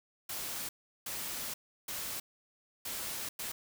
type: noise bursts at uneven times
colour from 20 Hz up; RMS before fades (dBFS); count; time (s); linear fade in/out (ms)
white; -39; 5; 0.29-0.69 / 1.06-1.54 / 1.88-2.2 / 2.85-3.29 / 3.39-3.52; 5
effects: none